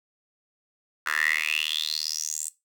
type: tone with high-pass filter sweep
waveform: 10% pulse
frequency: 77.4 Hz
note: D#2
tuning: 9 cents flat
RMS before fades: -28 dBFS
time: 1.06-2.49 s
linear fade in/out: 5 ms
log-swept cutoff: 1500 to 8100 Hz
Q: 9.1
effects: noise-tail reverb RT60 0.2 s tail -17 dB re dry